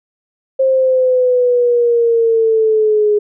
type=linear sweep; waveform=sine; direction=down; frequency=532 to 415.3 Hz; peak=-9 dBFS; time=0.59-3.19 s; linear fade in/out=10 ms; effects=none